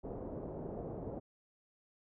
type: low-pass noise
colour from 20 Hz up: white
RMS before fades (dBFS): -43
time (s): 0.03-1.2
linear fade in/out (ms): 20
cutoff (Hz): 600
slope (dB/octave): 24
effects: none